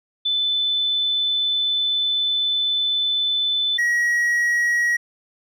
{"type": "tone pair in turn", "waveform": ["sine", "triangle"], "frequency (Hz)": [3512, 1906.1], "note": ["A7", "A#6"], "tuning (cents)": [-4, 38], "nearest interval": "major seventh", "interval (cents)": 1058, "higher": "first", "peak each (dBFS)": [-18, -15], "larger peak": "second", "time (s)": [[0.25, 3.78], [3.78, 4.97]], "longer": "first", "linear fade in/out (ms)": 10, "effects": []}